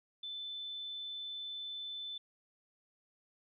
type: tone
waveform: sine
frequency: 3520 Hz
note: A7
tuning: in tune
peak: -40 dBFS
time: 0.23-2.18 s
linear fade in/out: 5 ms
effects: none